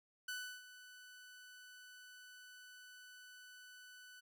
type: tone with ADSR envelope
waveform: sawtooth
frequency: 1495 Hz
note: F#6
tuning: 17 cents sharp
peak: -37 dBFS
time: 0.28-4.21 s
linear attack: 6 ms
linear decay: 330 ms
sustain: -15 dB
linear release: 19 ms
effects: none